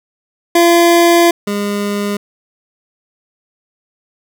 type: tone pair in turn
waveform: 25% pulse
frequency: 341.9 / 204.1 Hz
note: F4 / G#3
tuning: -37 / -30 cents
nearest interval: major sixth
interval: 893 cents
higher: first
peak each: -3 / -12 dBFS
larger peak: first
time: 0.55-1.31 / 1.47-2.17 s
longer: first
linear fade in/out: 5 ms
effects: none